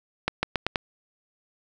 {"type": "accelerating click train", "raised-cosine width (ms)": 0.3, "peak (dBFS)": -7, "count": 5, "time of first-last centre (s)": [0.28, 0.758], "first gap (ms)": 150, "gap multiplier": 0.85, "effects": []}